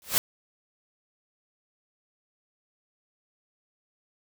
white noise with exponential growth, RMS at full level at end -18 dBFS, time 0.02-0.18 s, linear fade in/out 0 ms, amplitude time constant 33 ms, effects none

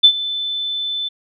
sine tone with ADSR envelope, 3520 Hz, A7, in tune, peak -3 dBFS, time 0.03-1.09 s, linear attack 15 ms, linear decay 74 ms, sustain -17 dB, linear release 16 ms, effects none

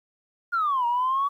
sine exponential two-way sweep, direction down then up, 1436 to 939 to 1143 Hz, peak -20 dBFS, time 0.52-1.29 s, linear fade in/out 20 ms, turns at 0.86 s, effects tanh soft clip ceiling -17 dBFS + 10-bit

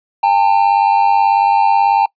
triangle tone pair together, 803 / 901.3 Hz, G5 / A5, +41 / +41 cents, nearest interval major second, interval 200 cents, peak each -10 dBFS, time 0.23-2.06 s, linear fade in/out 5 ms, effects noise-tail reverb RT60 0.1 s tail -24 dB re dry + resampled to 11025 Hz

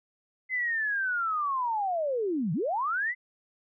sine linear two-way sweep, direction down then up, 2060 to 143.8 to 2060 Hz, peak -26 dBFS, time 0.49-3.15 s, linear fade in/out 50 ms, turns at 2.53 s, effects none

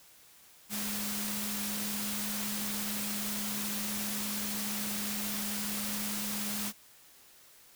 sine tone in noise, 207.7 Hz, G#3, in tune, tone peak -38 dBFS, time 0.69-6.73 s, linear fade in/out 50 ms, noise white, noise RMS -36 dBFS, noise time 0.69-6.73 s, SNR -5 dB, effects white hiss -58 dBFS RMS until 7.75 s

